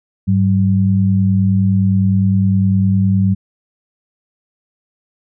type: tone pair together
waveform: sine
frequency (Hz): 101.1 / 190.85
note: G#2 / G3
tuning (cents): -46 / -46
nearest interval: major seventh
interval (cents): 1100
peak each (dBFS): -13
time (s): 0.27-3.35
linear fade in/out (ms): 20
effects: none